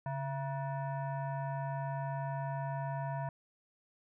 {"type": "tone with frequency modulation", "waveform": "sine", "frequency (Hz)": 140, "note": "C#3", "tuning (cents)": 18, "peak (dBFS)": -34, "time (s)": [0.06, 3.29], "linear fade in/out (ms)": 2, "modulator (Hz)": 813, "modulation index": 1, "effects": []}